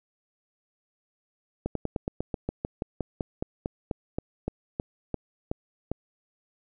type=slowing click train; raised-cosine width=2 ms; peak=-15 dBFS; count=21; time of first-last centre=1.66-5.916 s; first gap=93 ms; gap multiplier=1.08; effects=none